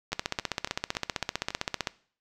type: two click trains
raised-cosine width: 0.2 ms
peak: -18 / -10 dBFS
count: 6 / 28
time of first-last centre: 0.12-1.505 / 0.13-1.872 s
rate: 3.61 / 15.5 Hz
effects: noise-tail reverb RT60 0.5 s tail -20 dB re dry